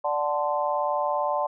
sine chord, D dominant seventh, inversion none, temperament equal with one note detuned, 587.3 / 740 / 880 / 1037.5 Hz, D5 / F#5 / A5 / C6, 0 / 0 / 0 / -15 cents, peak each -27 / -30 / -28 / -29 dBFS, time 0.04-1.47 s, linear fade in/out 10 ms, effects none

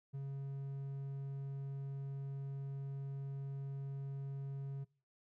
triangle tone, 137.7 Hz, C#3, 11 cents flat, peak -38 dBFS, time 0.13-4.85 s, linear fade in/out 20 ms, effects noise-tail reverb RT60 0.4 s tail -23 dB re dry

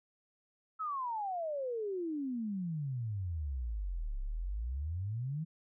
sine exponential two-way sweep, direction down then up, 1318.5 to 32.7 to 165.8 Hz, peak -34 dBFS, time 0.79-5.45 s, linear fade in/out 20 ms, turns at 4.2 s, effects none

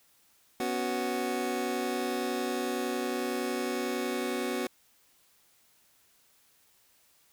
25% pulse chord, B suspended second, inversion none, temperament just, 246.9 / 277.8 / 370.4 Hz, B3 / C#4 / F#4, 0 / +4 / +2 cents, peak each -30 / -33 / -29 dBFS, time 0.6-4.67 s, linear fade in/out 2 ms, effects white hiss -65 dBFS RMS until 7.32 s

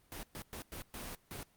pink noise bursts at uneven times, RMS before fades -44 dBFS, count 6, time 0.12-0.23 / 0.35-0.42 / 0.53-0.62 / 0.72-0.82 / 0.94-1.15 / 1.31-1.43 s, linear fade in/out 0 ms, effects pink hiss -69 dBFS RMS until 1.56 s + Opus 24 kbps

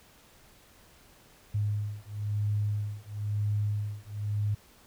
sine beating tone pair, 103.6 / 104.6 Hz, G#2 / G#2, -4 / +13 cents, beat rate 1 Hz, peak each -31 dBFS, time 1.54-4.55 s, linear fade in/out 10 ms, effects pink hiss -58 dBFS RMS until 4.86 s

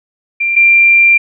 sine tone pair in turn, 2374 / 2374 Hz, D7 / D7, +18 / +18 cents, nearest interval unison, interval 0 cents, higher neither, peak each -11 / -4 dBFS, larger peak second, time 0.4-0.56 / 0.56-1.18 s, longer second, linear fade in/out 10 ms, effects none

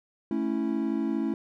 triangle chord, A major, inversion none, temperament equal, 220 / 277.2 / 329.6 Hz, A3 / C#4 / E4, 0 / 0 / 0 cents, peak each -28 dBFS, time 0.31-1.34 s, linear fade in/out 2 ms, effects none

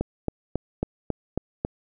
click train, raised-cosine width 2 ms, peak -11 dBFS, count 7, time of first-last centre 0.01-1.649 s, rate 3.66 Hz, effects none

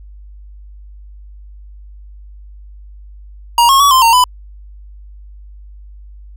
square tone with pitch steps, 945 / 1086 / 1134 / 1041 / 919 / 999 Hz, A#5 / C#6 / C#6 / C6 / A#5 / B5, +23 / -36 / +39 / -9 / -25 / +20 cents, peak -7 dBFS, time 3.58-4.24 s, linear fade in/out 2 ms, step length 110 ms, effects added 50 Hz sine -33 dBFS peak until 6.36 s

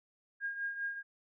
sine tone with tremolo, 1622 Hz, G#6, 41 cents flat, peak -32 dBFS, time 0.4-1.03 s, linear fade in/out 50 ms, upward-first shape triangle, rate 5 Hz, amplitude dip 70%, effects none

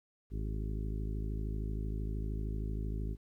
harmonic tone with a mistuned harmonic, 53 Hz, G#1, 36 cents sharp, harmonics 1 / 2 / 3 / 4 / 5 / 6 / 7 / 8, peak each -35 / -41 / -45 / -47 / -49 / -51 / -52 / -53 dBFS, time 0.3-3.17 s, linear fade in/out 50 ms, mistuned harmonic 8, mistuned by -49 cents, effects 12-bit

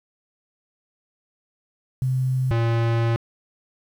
sine / square tone pair in turn, 129.5 / 115.61 Hz, C3 / A#2, -17 / -14 cents, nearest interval major second, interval 197 cents, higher first, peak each -19 dBFS, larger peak neither, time 2.02-2.51 / 2.51-3.16 s, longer second, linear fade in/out 0 ms, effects low-pass 3000 Hz 12 dB/octave + 8-bit

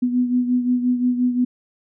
sine beating tone pair, 246.9 / 252.6 Hz, B3 / B3, 0 / +39 cents, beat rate 5.7 Hz, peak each -17 / -24 dBFS, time 0.02-1.45 s, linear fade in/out 10 ms, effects none

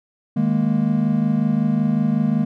triangle chord, D# suspended fourth, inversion none, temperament equal, 155.56 / 207.7 / 233.1 Hz, D#3 / G#3 / A#3, 0 / 0 / 0 cents, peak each -20 / -18 / -18 dBFS, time 0.36-2.45 s, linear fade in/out 10 ms, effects none

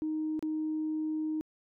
sine tone with dropouts, 311.1 Hz, D#4, in tune, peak -29 dBFS, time 0.02-1.41 s, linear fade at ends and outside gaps 0 ms, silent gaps 0.393-0.426 s, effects tanh soft clip ceiling -25 dBFS

